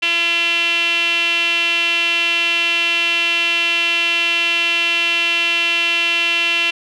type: tone with band-pass filter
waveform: sawtooth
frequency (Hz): 339.5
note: F4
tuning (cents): -49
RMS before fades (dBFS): -17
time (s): 0.02-6.71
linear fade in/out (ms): 10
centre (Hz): 2800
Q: 7.9
effects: none